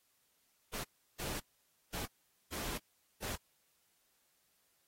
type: noise bursts at uneven times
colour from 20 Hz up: pink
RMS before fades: -41 dBFS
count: 5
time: 0.73-0.84 / 1.19-1.4 / 1.93-2.06 / 2.52-2.78 / 3.22-3.36 s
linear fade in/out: 10 ms
effects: white hiss -75 dBFS RMS until 4.87 s + AAC 48 kbps